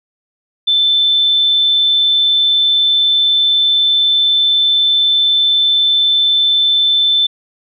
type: tone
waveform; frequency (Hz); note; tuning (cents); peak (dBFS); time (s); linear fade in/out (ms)
sine; 3532; A7; +6; -9; 0.67-7.27; 10
effects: none